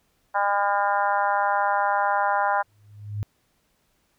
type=harmonic tone; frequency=201.8 Hz; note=G#3; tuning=49 cents flat; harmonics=3 / 4 / 5 / 6 / 7 / 8 / 9; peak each=-29 / -23 / -25 / -34 / -28 / -33 / -38 dBFS; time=0.34-2.63 s; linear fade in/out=20 ms
type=tone with exponential growth; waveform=sine; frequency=103.83 Hz; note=G#2; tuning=in tune; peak=-23 dBFS; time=2.67-3.23 s; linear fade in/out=0 ms; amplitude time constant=120 ms
effects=pink hiss -68 dBFS RMS until 4.18 s